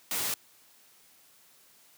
white noise, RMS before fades -31 dBFS, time 0.11-0.34 s, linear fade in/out 2 ms, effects white hiss -60 dBFS RMS until 1.97 s + high-pass 100 Hz 12 dB/octave

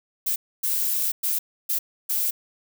violet noise bursts at uneven times, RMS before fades -24 dBFS, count 5, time 0.26-0.36 / 0.63-1.12 / 1.23-1.39 / 1.69-1.79 / 2.09-2.31 s, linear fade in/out 10 ms, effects none

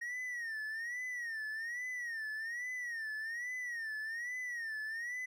triangle tone with vibrato, 1864.7 Hz, A#6, in tune, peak -36 dBFS, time 0.01-5.26 s, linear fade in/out 10 ms, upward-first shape sine, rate 1.2 Hz, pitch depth 130 cents each way, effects none

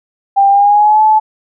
sine tone with pitch glide, 793 to 864.8 Hz, G5 to A5, +20 to -30 cents, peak -5 dBFS, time 0.36-1.2 s, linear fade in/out 20 ms, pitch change +150 cents, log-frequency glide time 0.49-1.02 s, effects none

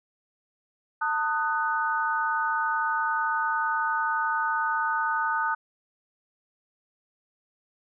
sine chord, D# diminished, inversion second, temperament just, 896 / 1244.5 / 1493.4 Hz, A5 / D#6 / F#6, +31 / 0 / +16 cents, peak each -28 dBFS, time 1.01-5.55 s, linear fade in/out 10 ms, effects none

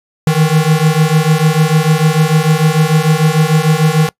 square beating tone pair, 153.2 / 159.9 Hz, D#3 / D#3, -27 / +48 cents, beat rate 6.7 Hz, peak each -12 dBFS, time 0.27-4.09 s, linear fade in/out 2 ms, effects noise-tail reverb RT60 0.1 s tail -23 dB re dry + resampled to 32000 Hz

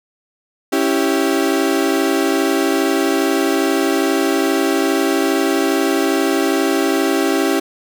35% pulse chord, C# diminished, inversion none, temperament equal, 277.2 / 329.6 / 392 Hz, C#4 / E4 / G4, 0 / 0 / 0 cents, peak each -17 dBFS, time 0.72-7.6 s, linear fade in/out 10 ms, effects none

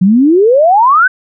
sine exponential sweep, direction up, 176.3 to 1568 Hz, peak -4 dBFS, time 0.01-1.08 s, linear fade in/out 10 ms, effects none

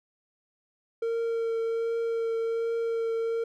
triangle tone with vibrato, 457.9 Hz, A#4, 31 cents flat, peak -24 dBFS, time 1.02-3.44 s, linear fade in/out 5 ms, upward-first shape triangle, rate 1.3 Hz, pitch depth 14 cents each way, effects none

